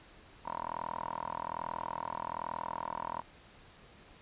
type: tone with band-pass filter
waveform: 10% pulse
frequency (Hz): 41.2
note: E1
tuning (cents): 0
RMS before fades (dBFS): -39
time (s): 0.45-3.22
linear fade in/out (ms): 10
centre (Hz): 930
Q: 8.7
effects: pink hiss -57 dBFS RMS until 4.21 s + resampled to 8000 Hz